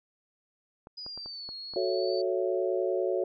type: clicks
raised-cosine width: 1 ms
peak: -32 dBFS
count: 6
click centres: 0.871 / 1.064 / 1.176 / 1.26 / 1.49 / 1.737 s
type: linear two-way sweep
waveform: sine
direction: down then up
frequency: 4978 to 4290 to 4537 Hz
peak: -38 dBFS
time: 0.97-2.22 s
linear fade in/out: 10 ms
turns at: 1.55 s
type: chord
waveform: sine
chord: F# minor seventh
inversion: none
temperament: equal with one note detuned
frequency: 370 / 440 / 554.4 / 665.8 Hz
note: F#4 / A4 / C#5 / E5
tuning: 0 / 0 / 0 / +17 cents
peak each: -29 / -33 / -31 / -35 dBFS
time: 1.76-3.24 s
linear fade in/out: 2 ms
effects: none